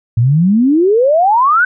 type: exponential sweep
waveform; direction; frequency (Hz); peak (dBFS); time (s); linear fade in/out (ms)
sine; up; 110 to 1541; -7; 0.17-1.65; 5
effects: none